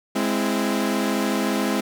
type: chord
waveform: sawtooth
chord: Ab augmented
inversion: none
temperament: equal with one note detuned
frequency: 207.7 / 261.6 / 333.3 Hz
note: Ab3 / C4 / E4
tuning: 0 / 0 / +19 cents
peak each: -20 / -21 / -23 dBFS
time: 0.15-1.81 s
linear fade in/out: 10 ms
effects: none